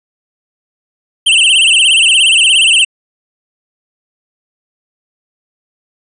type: tone with vibrato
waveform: square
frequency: 2900 Hz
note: F#7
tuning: 35 cents flat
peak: -6 dBFS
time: 1.26-2.85 s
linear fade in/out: 10 ms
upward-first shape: sine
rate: 17 Hz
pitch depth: 160 cents each way
effects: resampled to 24000 Hz